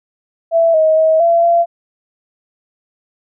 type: tone with pitch steps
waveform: sine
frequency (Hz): 664 / 631 / 637 / 677 / 683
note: E5 / D#5 / D#5 / E5 / F5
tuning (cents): +12 / +24 / +41 / +46 / -39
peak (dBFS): -8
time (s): 0.51-1.66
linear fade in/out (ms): 50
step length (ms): 230
effects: none